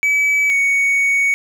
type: tone pair in turn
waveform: triangle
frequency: 2289 / 2232 Hz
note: D7 / C#7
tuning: -45 / +11 cents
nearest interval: unison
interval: 44 cents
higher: first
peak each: -11 dBFS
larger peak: neither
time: 0.03-0.5 / 0.5-1.34 s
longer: second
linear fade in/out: 0 ms
effects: none